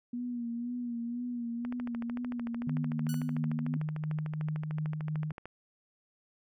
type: tone with vibrato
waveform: sine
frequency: 239.5 Hz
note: A#3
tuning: 47 cents sharp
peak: -33 dBFS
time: 0.13-3.77 s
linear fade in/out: 5 ms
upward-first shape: sine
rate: 2 Hz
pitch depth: 44 cents each way
type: click train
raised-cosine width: 0.5 ms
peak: -28 dBFS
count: 52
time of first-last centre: 1.65-5.456 s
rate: 13.4 Hz
type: tone with tremolo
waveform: sine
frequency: 153.5 Hz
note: D#3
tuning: 23 cents flat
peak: -30 dBFS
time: 2.67-5.32 s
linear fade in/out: 2 ms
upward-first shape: sine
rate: 2.9 Hz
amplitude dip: 35%
type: tone with exponential decay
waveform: 5% pulse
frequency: 1478 Hz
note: F#6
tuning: 2 cents flat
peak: -29 dBFS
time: 3.09-3.4 s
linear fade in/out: 1 ms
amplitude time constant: 66 ms
effects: none